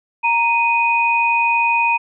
sine tone pair together, 932.3 / 2489 Hz, A#5 / D#7, 0 / 0 cents, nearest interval octave + perfect fourth, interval 1700 cents, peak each -16 dBFS, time 0.23-1.98 s, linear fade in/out 20 ms, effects none

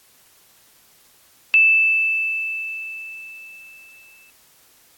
sine tone with exponential decay, 2637 Hz, E7, in tune, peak -9 dBFS, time 1.54-4.3 s, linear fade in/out 0 ms, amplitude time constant 600 ms, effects white hiss -54 dBFS RMS until 4.97 s + AAC 64 kbps

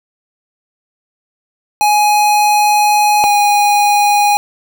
square tone pair in turn, 836 / 822.6 Hz, G#5 / G#5, +11 / -17 cents, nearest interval unison, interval 28 cents, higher first, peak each -9 dBFS, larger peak neither, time 1.81-3.24 / 3.24-4.37 s, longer first, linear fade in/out 0 ms, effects none

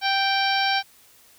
harmonic tone with a mistuned harmonic, 783 Hz, G5, 2 cents flat, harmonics 1 / 2 / 3 / 4 / 5 / 6 / 7, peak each -23 / -26 / -28 / -29 / -30 / -31 / -31 dBFS, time 0.01-0.83 s, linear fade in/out 50 ms, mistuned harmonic 6, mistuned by -32 cents, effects white hiss -54 dBFS RMS until 1.38 s

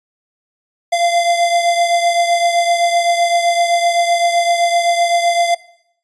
square beating tone pair, 688 / 695.8 Hz, F5 / F5, -26 / -7 cents, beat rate 7.8 Hz, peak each -14 / -20 dBFS, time 0.92-5.55 s, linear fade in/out 10 ms, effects noise-tail reverb RT60 0.7 s tail -19 dB re dry + resampled to 22050 Hz

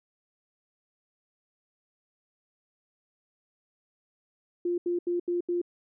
sine tone bursts, 349.8 Hz, F4, 3 cents sharp, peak -25 dBFS, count 5, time 4.65-5.616 s, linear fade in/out 5 ms, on 130 ms, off 79 ms, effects none

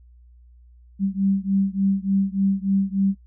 sine beating tone pair, 193.8 / 197.2 Hz, G3 / G3, -20 / +11 cents, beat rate 3.4 Hz, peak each -21 / -22 dBFS, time 0.99-3.15 s, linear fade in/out 50 ms, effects noise-tail reverb RT60 0.1 s tail -23 dB re dry + added 60 Hz sine -47 dBFS peak until 3.26 s

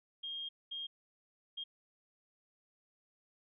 sine tone bursts at uneven times, 3229 Hz, G#7, 49 cents flat, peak -39 dBFS, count 3, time 0.23-0.49 / 0.71-0.87 / 1.57-1.64 s, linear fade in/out 10 ms, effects none

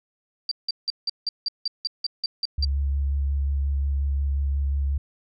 sine tone bursts, 4699 Hz, D8, in tune, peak -22 dBFS, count 12, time 0.49-2.648 s, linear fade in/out 2 ms, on 24 ms, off 170 ms
sine tone with vibrato, 69.7 Hz, C#2, 10 cents sharp, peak -21 dBFS, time 2.58-4.98 s, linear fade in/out 5 ms, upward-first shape square, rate 5.6 Hz, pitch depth 13 cents each way
effects none

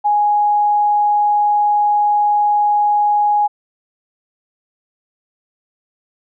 sine tone, 830.6 Hz, G#5, in tune, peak -11 dBFS, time 0.04-3.48 s, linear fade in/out 20 ms, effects none

